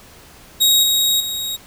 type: tone with level steps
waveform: sawtooth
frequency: 3786 Hz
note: A#7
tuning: 26 cents sharp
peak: -8 / -11 / -19 dBFS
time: 0.6-1.57 s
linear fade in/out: 20 ms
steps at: 0.83 / 1.2 s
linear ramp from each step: 5 ms
effects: pink hiss -44 dBFS RMS until 1.66 s